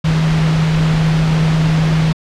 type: tone in noise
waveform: sine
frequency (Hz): 158.8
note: D#3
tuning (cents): +36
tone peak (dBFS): -11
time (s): 0.04-2.13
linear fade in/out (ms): 10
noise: pink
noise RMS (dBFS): -21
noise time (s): 0.04-2.13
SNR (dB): +7
effects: low-pass 4000 Hz 12 dB/octave